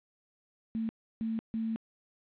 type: tone bursts at uneven times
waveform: sine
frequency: 223.9 Hz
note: A3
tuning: 30 cents sharp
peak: -30 dBFS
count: 3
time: 0.75-0.89 / 1.21-1.39 / 1.54-1.76 s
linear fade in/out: 0 ms
effects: resampled to 8000 Hz + 10-bit